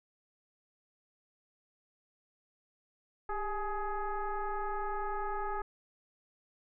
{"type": "tone with frequency modulation", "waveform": "sine", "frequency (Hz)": 430.2, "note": "A4", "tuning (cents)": -39, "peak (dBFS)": -32, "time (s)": [3.29, 5.62], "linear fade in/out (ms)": 5, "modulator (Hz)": 415, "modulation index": 2.3, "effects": []}